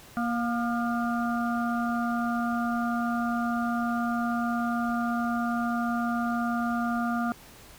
harmonic tone with a mistuned harmonic, 235.9 Hz, A#3, 21 cents sharp, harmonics 1 / 3 / 5 / 6, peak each -27 / -32 / -34 / -35 dBFS, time 0.17-7.32 s, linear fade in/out 0 ms, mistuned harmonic 5, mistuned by +38 cents, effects pink hiss -50 dBFS RMS until 7.78 s

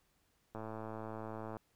click train, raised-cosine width 1 ms, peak -30 dBFS, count 113, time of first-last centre 0.55-1.568 s, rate 110 Hz, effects pink hiss -75 dBFS RMS until 1.75 s

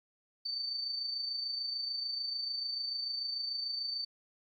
sine tone with amplitude modulation, 4563 Hz, C#8, 49 cents sharp, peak -32 dBFS, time 0.45-4.05 s, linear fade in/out 10 ms, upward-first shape sine, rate 26.8 Hz, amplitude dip 45%, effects 12-bit

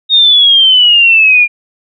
sine exponential sweep, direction down, 3729 to 2399 Hz, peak -3 dBFS, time 0.09-1.48 s, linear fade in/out 50 ms, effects none

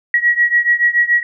sine beating tone pair, 1911 / 1918 Hz, A#6 / A#6, +43 / +49 cents, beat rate 7 Hz, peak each -13 / -15 dBFS, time 0.14-1.23 s, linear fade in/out 2 ms, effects none

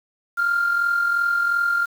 sine tone with amplitude modulation, 1396.9 Hz, F6, in tune, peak -14 dBFS, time 0.37-1.86 s, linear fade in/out 20 ms, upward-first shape sine, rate 42.8 Hz, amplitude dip 55%, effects tanh soft clip ceiling -13 dBFS + 7-bit

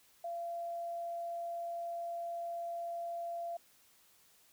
sine tone, 684 Hz, F5, 36 cents flat, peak -37 dBFS, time 0.24-3.57 s, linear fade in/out 5 ms, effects white hiss -66 dBFS RMS until 4.52 s

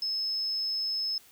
sine tone, 5200 Hz, E8, 24 cents flat, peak -28 dBFS, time 0.02-1.18 s, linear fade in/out 2 ms, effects white hiss -57 dBFS RMS until 1.31 s

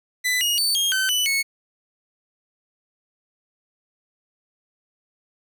sawtooth tone with pitch steps, 1998 / 2874 / 4535 / 3240 / 1535 / 2981 / 2201 Hz, B6 / F7 / C#8 / G#7 / G6 / F#7 / C#7, +20 / +49 / +39 / -43 / -37 / +12 / -13 cents, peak -16 dBFS, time 0.24-1.43 s, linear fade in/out 20 ms, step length 170 ms, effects none

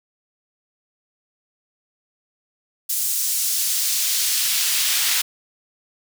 pink noise with high-pass filter sweep, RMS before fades -21 dBFS, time 2.89-5.22 s, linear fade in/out 10 ms, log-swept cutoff 7900 to 2500 Hz, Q 0.81, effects none

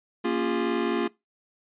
square chord, Bb minor seventh, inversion none, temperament equal with one note detuned, 233.1 / 277.2 / 349.2 / 407.7 Hz, Bb3 / Db4 / F4 / Ab4, 0 / 0 / 0 / -32 cents, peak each -30 / -32 / -28 / -32 dBFS, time 0.24-1.08 s, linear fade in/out 10 ms, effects noise-tail reverb RT60 0.2 s tail -21 dB re dry + resampled to 8000 Hz

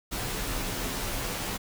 pink noise with comb filter, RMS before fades -32 dBFS, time 0.11-1.58 s, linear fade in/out 20 ms, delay 13 ms, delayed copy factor -0.7, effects none

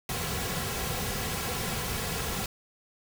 pink noise with comb filter, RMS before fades -32 dBFS, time 0.09-2.46 s, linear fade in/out 2 ms, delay 3.3 ms, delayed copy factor -0.6, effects none

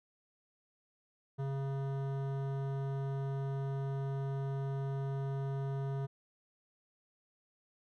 sine tone with hard clipping, 136.8 Hz, C#3, 23 cents flat, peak -36 dBFS, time 1.38-6.07 s, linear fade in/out 20 ms, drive 15 dB, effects none

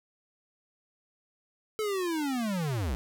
square linear sweep, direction down, 440 to 55 Hz, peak -29 dBFS, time 1.79-2.95 s, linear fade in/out 0 ms, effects none

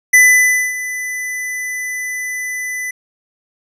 square tone with ADSR envelope, 2000 Hz, B6, 21 cents sharp, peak -5 dBFS, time 0.13-2.91 s, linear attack 10 ms, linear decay 590 ms, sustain -16 dB, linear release 6 ms, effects resampled to 32000 Hz

